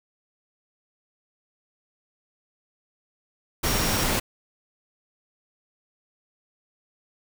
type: tone in noise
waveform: sine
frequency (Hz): 5588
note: F8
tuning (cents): 0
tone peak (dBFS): -33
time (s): 3.65-4.04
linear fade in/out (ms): 10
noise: pink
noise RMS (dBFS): -24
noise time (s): 3.63-4.2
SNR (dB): -12
effects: none